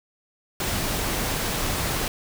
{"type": "noise", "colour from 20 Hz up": "pink", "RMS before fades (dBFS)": -26, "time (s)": [0.6, 2.08], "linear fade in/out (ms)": 2, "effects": []}